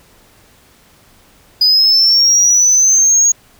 sine linear sweep, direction up, 4937 to 6650 Hz, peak -5 dBFS, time 1.61-3.32 s, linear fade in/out 5 ms, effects tanh soft clip ceiling -5 dBFS + pink hiss -48 dBFS RMS until 3.59 s

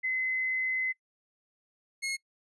sine / sawtooth tone pair in turn, 2042 / 2163 Hz, C7 / C#7, -43 / -43 cents, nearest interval minor second, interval 100 cents, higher second, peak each -27 dBFS, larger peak neither, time 0.03-0.93 / 2.02-2.17 s, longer first, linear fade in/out 20 ms, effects noise-tail reverb RT60 0.1 s tail -24 dB re dry + resampled to 24000 Hz

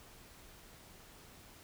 silence, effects pink hiss -57 dBFS RMS until 1.63 s

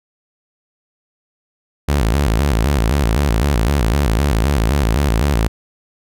sawtooth tone with vibrato, 62.9 Hz, B1, 32 cents sharp, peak -9 dBFS, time 1.88-5.48 s, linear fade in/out 10 ms, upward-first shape square, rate 3.9 Hz, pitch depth 230 cents each way, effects none

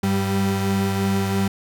35% pulse tone pair together, 99 / 195.05 Hz, G2 / G3, +18 / -8 cents, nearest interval octave, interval 1174 cents, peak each -22 / -19 dBFS, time 0.03-1.48 s, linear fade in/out 5 ms, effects none

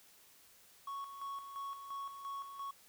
triangle tone with tremolo, 1108.7 Hz, C#6, in tune, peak -38 dBFS, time 0.87-2.71 s, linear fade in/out 5 ms, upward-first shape square, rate 2.9 Hz, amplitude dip 55%, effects white hiss -63 dBFS RMS until 2.88 s

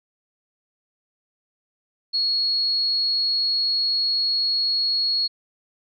sine tone, 4328 Hz, C#8, 42 cents flat, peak -19 dBFS, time 2.13-5.28 s, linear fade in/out 20 ms, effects none

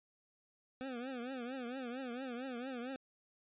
25% pulse tone with vibrato, 251.9 Hz, B3, 34 cents sharp, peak -37 dBFS, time 0.81-2.96 s, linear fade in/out 0 ms, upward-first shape triangle, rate 4.4 Hz, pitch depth 150 cents each way, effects resampled to 8000 Hz

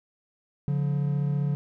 triangle tone pair together, 142.8 / 178 Hz, D3 / F3, -48 / +33 cents, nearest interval major third, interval 381 cents, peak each -22 / -29 dBFS, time 0.68-1.55 s, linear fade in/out 0 ms, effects none

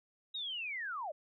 sine linear sweep, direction down, 3837 to 554.4 Hz, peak -37 dBFS, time 0.34-1.12 s, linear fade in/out 10 ms, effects none

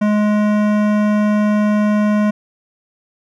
sine tone with hard clipping, 209.8 Hz, G#3, 18 cents sharp, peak -14 dBFS, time 0.01-2.31 s, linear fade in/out 10 ms, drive 16 dB, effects none

